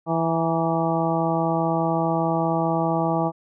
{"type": "harmonic tone with a mistuned harmonic", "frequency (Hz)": 164.81, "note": "E3", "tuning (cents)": 0, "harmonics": [1, 2, 3, 4, 5, 6, 7], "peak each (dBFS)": [-25, -26, -30, -26, -26, -32, -31], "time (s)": [0.06, 3.32], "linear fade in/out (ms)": 50, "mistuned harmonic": 6, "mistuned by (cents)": -65, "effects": []}